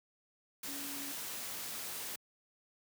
sine tone in noise, 281 Hz, C#4, 24 cents sharp, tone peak -47 dBFS, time 0.68-1.12 s, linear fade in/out 5 ms, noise white, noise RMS -42 dBFS, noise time 0.63-2.16 s, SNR -8 dB, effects high-pass 100 Hz 12 dB/octave

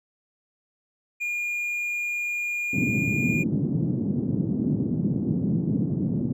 triangle tone, 2423 Hz, D#7, 47 cents flat, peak -24 dBFS, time 1.2-3.44 s, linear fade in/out 20 ms
white band-pass noise, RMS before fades -25 dBFS, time 2.73-6.33 s, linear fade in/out 10 ms, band 120 to 260 Hz, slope 24 dB/octave
effects none

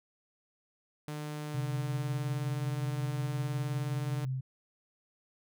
sawtooth tone, 150 Hz, D3, 37 cents sharp, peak -33 dBFS, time 1.08-4.25 s, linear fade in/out 0 ms
sine tone with tremolo, 130.7 Hz, C3, 1 cent flat, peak -30 dBFS, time 1.54-4.41 s, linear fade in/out 10 ms, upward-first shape triangle, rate 5.5 Hz, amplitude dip 35%
effects none

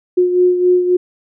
sine beating tone pair, 360 / 363.7 Hz, F#4 / F#4, -47 / -30 cents, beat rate 3.7 Hz, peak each -10 / -18 dBFS, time 0.17-0.97 s, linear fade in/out 10 ms, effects none

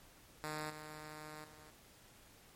5% pulse tone with level steps, 153.2 Hz, D#3, 27 cents flat, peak -29 / -37 / -47 dBFS, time 0.44-1.7 s, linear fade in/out 0 ms, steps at 0.7 / 1.44 s, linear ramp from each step 2 ms, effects pink hiss -62 dBFS RMS until 2.55 s + MP3 64 kbps

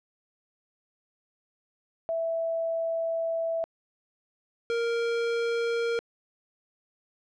sine / square tone pair in turn, 659.3 / 466.2 Hz, E5 / A#4, 0 / 0 cents, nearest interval tritone, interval 600 cents, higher first, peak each -26 dBFS, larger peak neither, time 2.09-3.64 / 4.7-5.99 s, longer first, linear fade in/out 0 ms, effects low-pass 4000 Hz 12 dB/octave

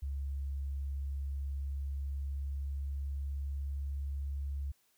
sine tone with pitch glide, 69.2 to 69.88 Hz, C#2 to C#2, -2 to +15 cents, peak -34 dBFS, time 0.02-4.72 s, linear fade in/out 10 ms, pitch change +17 cents, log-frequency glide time 1.55-3.79 s, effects white hiss -72 dBFS RMS until 4.97 s

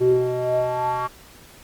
square tone with band-pass filter sweep, 125.2 Hz, B2, 24 cents sharp, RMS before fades -21 dBFS, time 0-1.08 s, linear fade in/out 20 ms, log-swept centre 340 to 1100 Hz, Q 6.3, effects pink hiss -47 dBFS RMS until 1.63 s + Opus 32 kbps

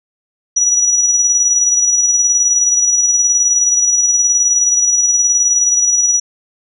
sine tone with tremolo, 5850 Hz, F#8, 21 cents flat, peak -8 dBFS, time 0.56-6.2 s, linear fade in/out 10 ms, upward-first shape square, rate 19 Hz, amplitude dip 35%, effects none

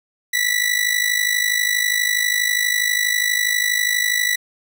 sawtooth tone with amplitude modulation, 1963 Hz, B6, 11 cents flat, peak -10 dBFS, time 0.33-4.36 s, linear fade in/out 10 ms, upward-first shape sine, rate 52.3 Hz, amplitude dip 75%, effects none

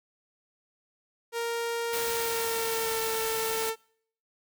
sawtooth tone with pitch glide, 466.2 to 447.2 Hz, A#4 to A4, 0 to +28 cents, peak -25 dBFS, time 1.32-3.76 s, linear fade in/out 50 ms, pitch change -72 cents, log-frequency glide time 1.95-3.12 s
white noise, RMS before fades -34 dBFS, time 1.92-3.71 s, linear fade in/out 20 ms
effects noise-tail reverb RT60 0.6 s tail -25 dB re dry

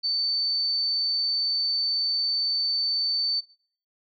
sine tone, 4539 Hz, C#8, 40 cents sharp, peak -23 dBFS, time 0.03-3.41 s, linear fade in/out 20 ms, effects noise-tail reverb RT60 0.5 s tail -21 dB re dry

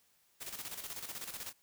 white noise with tremolo, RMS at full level -42 dBFS, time 0.4-1.53 s, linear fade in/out 20 ms, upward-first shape square, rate 16 Hz, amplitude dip 60%, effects white hiss -71 dBFS RMS until 1.62 s

